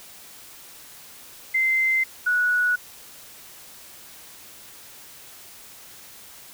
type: tone pair in turn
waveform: sine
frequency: 2076 / 1468 Hz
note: C7 / F#6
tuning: -14 / -14 cents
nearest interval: tritone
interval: 600 cents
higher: first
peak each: -18 dBFS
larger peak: neither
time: 1.54-2.04 / 2.26-2.76 s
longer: neither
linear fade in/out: 10 ms
effects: white hiss -45 dBFS RMS until 6.53 s